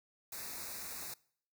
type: band-stop noise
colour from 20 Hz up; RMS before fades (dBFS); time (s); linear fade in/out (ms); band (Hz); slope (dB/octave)
white; -44; 0.32-1.14; 5; 2600 to 3700; 96
effects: noise-tail reverb RT60 0.6 s tail -23 dB re dry